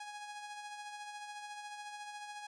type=tone with tremolo; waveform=sawtooth; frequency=830.6 Hz; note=G#5; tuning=in tune; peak=-39 dBFS; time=0-2.47 s; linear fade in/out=5 ms; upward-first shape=sine; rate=14 Hz; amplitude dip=40%; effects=resampled to 22050 Hz